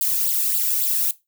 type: noise with flanger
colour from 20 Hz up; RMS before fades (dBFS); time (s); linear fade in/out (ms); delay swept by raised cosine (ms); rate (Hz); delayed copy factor
violet; -21; 0.01-1.11; 2; 0.24 to 1.18; 3.6; +1
effects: noise-tail reverb RT60 0.2 s tail -17 dB re dry